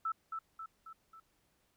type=tone with echo; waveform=sine; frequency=1318.5 Hz; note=E6; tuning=in tune; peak=-32 dBFS; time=0.05-0.12 s; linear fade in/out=5 ms; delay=270 ms; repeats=4; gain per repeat=-5 dB; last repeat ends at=1.2 s; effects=pink hiss -75 dBFS RMS until 1.76 s

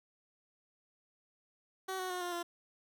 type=tone with pitch steps; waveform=15% pulse; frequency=378.7 / 370.1 / 361.6 / 353.3 / 345.3 Hz; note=F#4 / F#4 / F#4 / F4 / F4; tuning=+40 / 0 / -40 / +20 / -20 cents; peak=-30 dBFS; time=1.88-2.43 s; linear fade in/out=10 ms; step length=110 ms; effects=none

